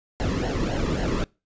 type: noise with flanger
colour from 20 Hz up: brown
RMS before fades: -25 dBFS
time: 0.2-1.24 s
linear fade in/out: 0 ms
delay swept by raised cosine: 0.82 to 1.37 ms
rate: 3.7 Hz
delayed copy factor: -0.7
effects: noise-tail reverb RT60 0.3 s tail -26 dB re dry + resampled to 16000 Hz